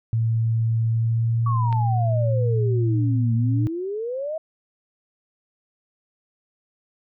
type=tone with pitch glide; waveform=sine; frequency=113.5 to 115.55 Hz; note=A#2 to A#2; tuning=-46 to -15 cents; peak=-18 dBFS; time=0.13-3.67 s; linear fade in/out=0 ms; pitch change=+31 cents; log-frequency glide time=0.88-1.45 s
type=exponential two-way sweep; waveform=sine; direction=down then up; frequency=1145 to 224.7 to 651 Hz; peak=-25 dBFS; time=1.46-4.38 s; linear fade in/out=5 ms; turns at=3.34 s
type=click; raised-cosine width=0.3 ms; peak=-20 dBFS; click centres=1.727 s
effects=none